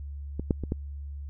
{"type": "clicks", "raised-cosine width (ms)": 3, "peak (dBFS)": [-19, -10, -20, -15], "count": 4, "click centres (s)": [0.396, 0.508, 0.637, 0.721], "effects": ["added 71 Hz sine -35 dBFS peak until 1.29 s"]}